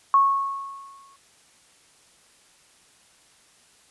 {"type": "tone with exponential decay", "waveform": "sine", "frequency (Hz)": 1100, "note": "C#6", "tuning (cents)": -14, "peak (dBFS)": -12, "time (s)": [0.14, 1.16], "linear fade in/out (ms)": 1, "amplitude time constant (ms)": 220, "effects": ["white hiss -57 dBFS RMS until 3.9 s", "resampled to 24000 Hz"]}